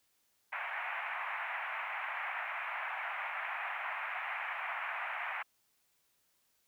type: band-pass noise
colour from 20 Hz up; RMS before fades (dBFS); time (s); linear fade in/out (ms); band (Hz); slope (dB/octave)
white; -39; 0.52-5.43; 10; 690 to 2400; 48
effects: white hiss -75 dBFS RMS until 6.67 s